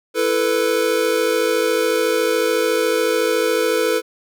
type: chord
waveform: square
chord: E suspended fourth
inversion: none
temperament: equal with one note detuned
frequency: 333.3 / 440 / 493.9 Hz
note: E4 / A4 / B4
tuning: +19 / 0 / 0 cents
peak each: -25 / -20 / -20 dBFS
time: 0.14-4.02 s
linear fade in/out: 50 ms
effects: none